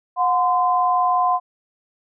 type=tone pair together; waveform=sine; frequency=725.3 / 1029 Hz; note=F#5 / C6; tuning=-35 / -29 cents; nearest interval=tritone; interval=606 cents; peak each=-18 dBFS; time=0.16-1.4 s; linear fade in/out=50 ms; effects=none